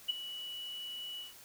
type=tone with ADSR envelope; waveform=sine; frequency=2944 Hz; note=F#7; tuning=9 cents flat; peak=-26 dBFS; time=0.08-1.34 s; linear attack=19 ms; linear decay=14 ms; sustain=-14 dB; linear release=150 ms; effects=white hiss -55 dBFS RMS until 1.44 s